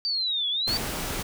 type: exponential two-way sweep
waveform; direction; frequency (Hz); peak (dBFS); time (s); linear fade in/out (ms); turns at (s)
sine; down then up; 4671 to 3322 to 4671; -24; 0.05-0.77; 0; 0.49
type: noise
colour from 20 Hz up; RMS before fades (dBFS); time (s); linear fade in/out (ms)
pink; -31; 0.67-1.23; 10
effects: none